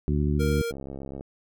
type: harmonic tone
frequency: 73.42 Hz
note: D2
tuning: in tune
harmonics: 1 / 2 / 3 / 4 / 5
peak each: -25 / -26 / -29 / -32 / -33 dBFS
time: 0.08-0.62 s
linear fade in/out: 0 ms
type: tone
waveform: square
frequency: 466.2 Hz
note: A#4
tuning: in tune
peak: -28 dBFS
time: 0.39-0.72 s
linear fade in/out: 20 ms
type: click train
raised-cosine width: 2 ms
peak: -24 dBFS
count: 35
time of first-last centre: 0.71-1.209 s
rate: 68.1 Hz
effects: none